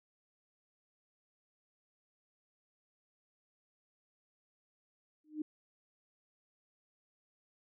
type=tone with exponential growth; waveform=sine; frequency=305.5 Hz; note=D#4; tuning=32 cents flat; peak=-31 dBFS; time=5.24-5.42 s; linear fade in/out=5 ms; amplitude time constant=37 ms; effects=none